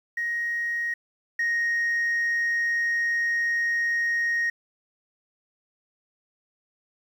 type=tone pair in turn; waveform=sine; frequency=1879 / 1868.7 Hz; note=A#6 / A#6; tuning=+13 / +4 cents; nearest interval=unison; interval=9 cents; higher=first; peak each=-24 / -20 dBFS; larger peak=second; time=0.17-0.94 / 1.39-4.5 s; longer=second; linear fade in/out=5 ms; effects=tanh soft clip ceiling -20 dBFS + 9-bit